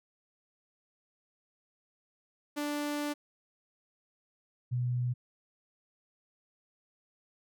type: tone pair in turn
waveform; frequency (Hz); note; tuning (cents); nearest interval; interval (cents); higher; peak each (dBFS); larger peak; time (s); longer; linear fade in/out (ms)
sawtooth / sine; 293.4 / 123.36; D4 / B2; -2 / -2; octave + minor third; 1500; first; -28; neither; 2.56-3.14 / 4.71-5.14; first; 20
effects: none